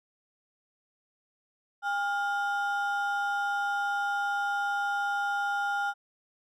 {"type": "ring-modulated tone", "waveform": "triangle", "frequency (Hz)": 1108.7, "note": "C#6", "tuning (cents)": 0, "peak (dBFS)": -22, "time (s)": [1.82, 5.94], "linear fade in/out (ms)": 50, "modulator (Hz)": 300, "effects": []}